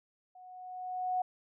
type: tone with level ramp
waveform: sine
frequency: 735 Hz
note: F#5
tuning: 12 cents flat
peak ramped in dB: -51 to -27 dBFS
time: 0.35-1.22 s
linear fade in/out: 5 ms
effects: none